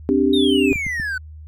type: chord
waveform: sine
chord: C suspended second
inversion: none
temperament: equal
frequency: 261.6 / 293.7 / 392 Hz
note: C4 / D4 / G4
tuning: 0 / 0 / 0 cents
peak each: -18 dBFS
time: 0.09-0.73 s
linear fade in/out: 0 ms
type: exponential sweep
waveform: triangle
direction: down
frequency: 3788 to 1480 Hz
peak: -20 dBFS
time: 0.33-1.18 s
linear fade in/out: 5 ms
type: clicks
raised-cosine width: 5 ms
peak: -17 dBFS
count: 4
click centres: 0.719 / 0.758 / 0.866 / 0.999 s
effects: added 77 Hz sine -35 dBFS peak until 1.47 s